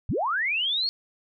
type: linear sweep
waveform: sine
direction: up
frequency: 54.2 to 4435 Hz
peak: -23 dBFS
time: 0.09-0.89 s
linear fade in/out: 0 ms
effects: none